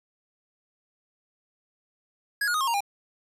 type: tone with pitch steps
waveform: square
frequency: 1661 / 1437.7 / 1244.3 / 1077 / 932.2 / 806.9 Hz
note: G#6 / F6 / D#6 / C6 / A#5 / G5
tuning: 0 / +50 / 0 / +50 / 0 / +50 cents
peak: -24 dBFS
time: 2.41-2.806 s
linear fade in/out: 5 ms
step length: 66 ms
effects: resampled to 32000 Hz